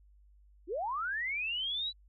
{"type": "linear sweep", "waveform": "sine", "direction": "up", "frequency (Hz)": [300, 4000], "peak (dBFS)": -32, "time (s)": [0.67, 1.93], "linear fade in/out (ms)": 50, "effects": ["added 50 Hz sine -58 dBFS peak until 2.08 s"]}